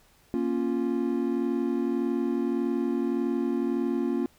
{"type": "chord", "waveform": "triangle", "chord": "Bb minor", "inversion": "none", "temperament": "equal with one note detuned", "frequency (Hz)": [235.5, 277.2, 349.2], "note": ["Bb3", "Db4", "F4"], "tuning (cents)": [18, 0, 0], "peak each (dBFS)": -27, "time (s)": [0.34, 4.26], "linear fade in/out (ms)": 0, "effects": ["pink hiss -61 dBFS RMS until 4.38 s"]}